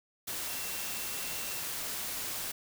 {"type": "tone in noise", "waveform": "sine", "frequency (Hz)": 2707, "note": "E7", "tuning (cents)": 45, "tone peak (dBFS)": -47, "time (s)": [0.47, 1.61], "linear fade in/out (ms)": 10, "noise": "white", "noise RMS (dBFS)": -37, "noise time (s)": [0.27, 2.52], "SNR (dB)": -13, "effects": []}